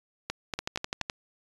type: two click trains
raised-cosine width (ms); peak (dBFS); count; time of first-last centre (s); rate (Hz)
0.2; -13 / -13; 4 / 7; 0.3-1.013 / 0.59-1.098; 4.21 / 11.8
effects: resampled to 24000 Hz